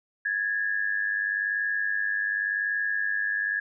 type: tone pair together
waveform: sine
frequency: 1661.2 / 1762.1 Hz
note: G#6 / A6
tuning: 0 / +2 cents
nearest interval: minor second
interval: 102 cents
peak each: -26 / -30 dBFS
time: 0.25-3.6 s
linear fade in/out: 5 ms
effects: none